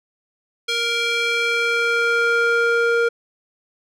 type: tone with band-pass filter sweep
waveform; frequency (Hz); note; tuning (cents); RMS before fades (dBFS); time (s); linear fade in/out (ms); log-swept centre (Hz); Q
square; 467.8; A#4; +6; -19; 0.68-3.09; 10; 3400 to 970; 1.6
effects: none